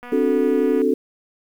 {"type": "click train", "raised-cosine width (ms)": 0.5, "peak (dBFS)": -23, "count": 193, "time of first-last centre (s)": [0.03, 0.817], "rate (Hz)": 244}
{"type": "chord", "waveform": "sine", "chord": "D dominant seventh", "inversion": "third", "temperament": "equal", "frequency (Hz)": [261.6, 293.7, 370, 440], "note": ["C4", "D4", "F#4", "A4"], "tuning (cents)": [0, 0, 0, 0], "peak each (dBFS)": [-21, -22, -23, -19], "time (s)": [0.12, 0.94], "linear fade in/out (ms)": 5}
{"effects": ["8-bit"]}